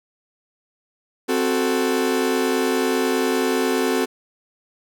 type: chord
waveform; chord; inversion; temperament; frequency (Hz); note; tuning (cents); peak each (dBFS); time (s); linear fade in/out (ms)
40% pulse; F# diminished; second; equal; 261.6 / 370 / 440; C4 / F#4 / A4; 0 / 0 / 0; -22; 1.28-4.06; 20
effects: none